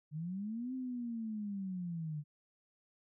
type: linear two-way sweep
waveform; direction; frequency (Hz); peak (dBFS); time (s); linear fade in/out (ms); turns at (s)
sine; up then down; 145.4 to 261.6 to 145.4; -37; 0.11-2.24; 50; 0.74
effects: none